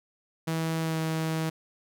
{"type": "tone with pitch glide", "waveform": "sawtooth", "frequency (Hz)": [162.2, 160.15], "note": ["E3", "E3"], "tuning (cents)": [-28, -50], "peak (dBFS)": -23, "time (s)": [0.47, 1.5], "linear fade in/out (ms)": 10, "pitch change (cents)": -22, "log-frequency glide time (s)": [0.81, 0.98], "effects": []}